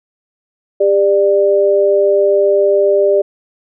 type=tone pair together; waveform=sine; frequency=400 / 592.6 Hz; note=G4 / D5; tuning=+35 / +15 cents; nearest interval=perfect fifth; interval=680 cents; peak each=-11 dBFS; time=0.8-3.22 s; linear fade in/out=10 ms; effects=none